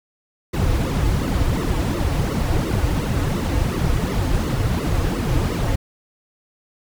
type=noise with flanger; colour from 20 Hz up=brown; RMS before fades=-20 dBFS; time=0.53-5.76 s; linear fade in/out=10 ms; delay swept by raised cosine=1.2 to 5.2 ms; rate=2.8 Hz; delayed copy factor=-0.95; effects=none